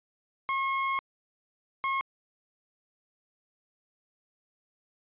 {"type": "tone bursts at uneven times", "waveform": "30% pulse", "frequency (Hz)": 1082, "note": "C#6", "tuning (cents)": -42, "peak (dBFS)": -24, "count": 2, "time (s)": [[0.49, 0.99], [1.84, 2.01]], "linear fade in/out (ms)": 0, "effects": ["resampled to 8000 Hz"]}